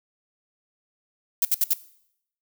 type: noise bursts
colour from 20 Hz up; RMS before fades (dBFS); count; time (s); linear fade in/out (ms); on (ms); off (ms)
violet; -20; 4; 1.42-1.734; 2; 29; 66
effects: noise-tail reverb RT60 0.7 s tail -18 dB re dry